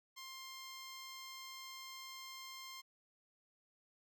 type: tone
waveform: 10% pulse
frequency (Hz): 1057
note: C6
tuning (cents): +17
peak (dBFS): -40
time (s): 0.16-2.82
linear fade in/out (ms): 20
effects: none